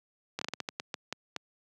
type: slowing click train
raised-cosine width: 0.2 ms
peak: -16 dBFS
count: 11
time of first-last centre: 0.39-1.363 s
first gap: 24 ms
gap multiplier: 1.29
effects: high-pass 150 Hz 12 dB/octave

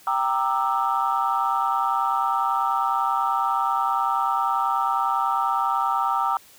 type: chord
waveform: sine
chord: E half-diminished seventh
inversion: first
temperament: equal with one note detuned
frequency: 784 / 932.3 / 1188.3 / 1318.5 Hz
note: G5 / Bb5 / D6 / E6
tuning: 0 / 0 / +20 / 0 cents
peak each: -25 dBFS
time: 0.07-6.37 s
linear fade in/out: 2 ms
effects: tanh soft clip ceiling -11 dBFS + white hiss -51 dBFS RMS until 6.58 s

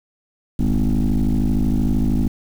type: tone with frequency modulation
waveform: sine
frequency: 123.8 Hz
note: B2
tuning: 5 cents sharp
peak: -13 dBFS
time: 0.59-2.28 s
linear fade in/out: 5 ms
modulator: 53 Hz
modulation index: 3
effects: tanh soft clip ceiling -13 dBFS + 7-bit

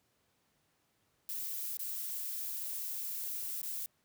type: noise with dropouts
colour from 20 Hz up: violet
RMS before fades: -39 dBFS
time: 1.29-3.86 s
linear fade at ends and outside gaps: 1 ms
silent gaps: 1.771-1.793 / 3.616-3.63 s
effects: pink hiss -75 dBFS RMS until 4.04 s + high-pass 80 Hz 12 dB/octave

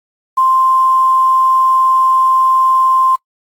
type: tone with quantisation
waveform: sine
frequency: 1046.5 Hz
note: C6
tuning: in tune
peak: -8 dBFS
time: 0.37-3.16 s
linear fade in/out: 10 ms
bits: 6
effects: noise-tail reverb RT60 0.1 s tail -24 dB re dry + AAC 64 kbps

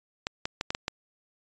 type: clicks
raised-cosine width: 0.2 ms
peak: -12 dBFS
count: 6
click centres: 0.269 / 0.455 / 0.611 / 0.705 / 0.749 / 0.881 s
effects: resampled to 16000 Hz

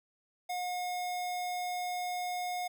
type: tone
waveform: square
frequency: 720 Hz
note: F#5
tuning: 47 cents flat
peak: -34 dBFS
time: 0.49-2.68 s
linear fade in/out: 10 ms
effects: none

